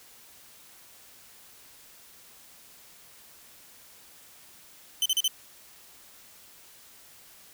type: tone bursts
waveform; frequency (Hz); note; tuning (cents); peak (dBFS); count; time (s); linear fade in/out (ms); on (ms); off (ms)
sawtooth; 3057; G7; -44; -19; 4; 5.02-5.279; 2; 37; 37
effects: white hiss -53 dBFS RMS until 7.53 s